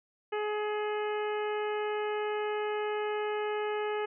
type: harmonic tone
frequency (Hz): 421.5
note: G#4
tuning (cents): +26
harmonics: 1 / 2 / 3 / 4 / 5 / 6 / 7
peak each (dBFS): -31 / -37 / -41 / -43 / -45 / -47 / -48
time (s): 0.32-4.06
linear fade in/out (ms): 10
effects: none